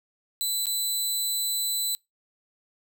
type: tone with dropouts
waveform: 15% pulse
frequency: 4000 Hz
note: B7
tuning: 21 cents sharp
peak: -18 dBFS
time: 0.41-1.95 s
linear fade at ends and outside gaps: 0 ms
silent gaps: 0.657-0.668 s
effects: noise-tail reverb RT60 0.2 s tail -26 dB re dry